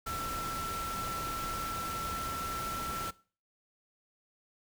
sine tone in noise, 1340 Hz, E6, 28 cents sharp, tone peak -36 dBFS, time 0.06-3.11 s, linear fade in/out 10 ms, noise pink, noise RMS -40 dBFS, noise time 0.06-3.11 s, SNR +1 dB, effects noise-tail reverb RT60 0.4 s tail -20 dB re dry

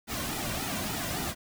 pink noise with flanger, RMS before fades -33 dBFS, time 0.07-1.35 s, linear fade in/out 50 ms, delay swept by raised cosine 1.8 to 2.37 ms, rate 3.5 Hz, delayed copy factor -0.65, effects none

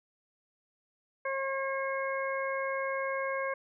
harmonic tone, 540 Hz, C#5, 45 cents flat, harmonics 1 / 2 / 3 / 4, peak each -33 / -36 / -38 / -39 dBFS, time 1.25-3.54 s, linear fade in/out 5 ms, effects none

